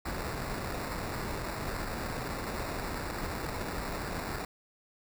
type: noise with sample-and-hold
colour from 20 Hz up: pink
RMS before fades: -36 dBFS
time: 0.05-4.45 s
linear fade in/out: 5 ms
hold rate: 3150 Hz
effects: none